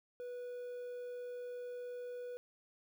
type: tone with quantisation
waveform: triangle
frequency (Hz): 490.7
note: B4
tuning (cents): -11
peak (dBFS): -40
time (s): 0.2-2.37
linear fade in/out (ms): 0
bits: 11
effects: none